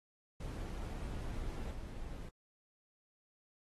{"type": "noise with level steps", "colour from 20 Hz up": "brown", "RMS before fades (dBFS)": [-41, -45], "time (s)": [0.4, 2.29], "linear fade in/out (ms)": 5, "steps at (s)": 1.71, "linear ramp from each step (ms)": 10, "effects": ["AAC 32 kbps"]}